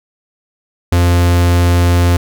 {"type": "tone", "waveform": "45% pulse", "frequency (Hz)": 87.31, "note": "F2", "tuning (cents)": 0, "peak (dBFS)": -8, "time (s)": [0.92, 2.17], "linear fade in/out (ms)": 5, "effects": []}